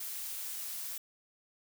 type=noise; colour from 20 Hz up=blue; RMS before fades=-40 dBFS; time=0-0.98 s; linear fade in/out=5 ms; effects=none